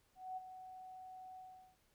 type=tone with ADSR envelope; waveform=sine; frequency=746 Hz; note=F#5; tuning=14 cents sharp; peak=-40 dBFS; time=0.15-1.77 s; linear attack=220 ms; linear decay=21 ms; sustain=-10 dB; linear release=390 ms; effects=pink hiss -75 dBFS RMS until 1.94 s